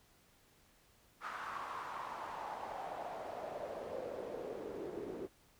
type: noise with band-pass filter sweep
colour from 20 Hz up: pink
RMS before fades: -44 dBFS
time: 1.2-5.29 s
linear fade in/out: 50 ms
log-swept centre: 1300 to 360 Hz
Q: 4
effects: pink hiss -68 dBFS RMS until 5.59 s